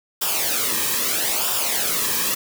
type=noise with flanger; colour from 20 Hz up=white; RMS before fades=-22 dBFS; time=0.21-2.35 s; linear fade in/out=10 ms; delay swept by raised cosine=0.47 to 1.44 ms; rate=0.77 Hz; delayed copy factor=-0.65; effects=none